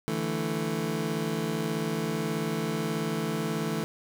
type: chord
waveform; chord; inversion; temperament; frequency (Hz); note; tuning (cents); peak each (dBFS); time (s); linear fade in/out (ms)
25% pulse; D suspended second; none; just; 146.83 / 165.19 / 220.2; D3 / E3 / A3; 0 / +4 / +2; -32 / -28 / -28; 0.08-3.84; 0
effects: none